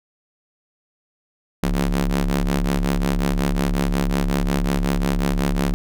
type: ring-modulated tone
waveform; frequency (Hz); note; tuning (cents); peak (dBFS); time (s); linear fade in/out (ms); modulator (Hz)
sawtooth; 69.5; C#2; +5; -11; 1.63-5.74; 0; 107
effects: none